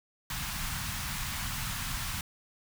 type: band-stop noise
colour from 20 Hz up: pink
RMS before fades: -35 dBFS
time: 0.3-2.21 s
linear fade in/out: 2 ms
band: 200 to 920 Hz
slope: 24 dB/octave
effects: none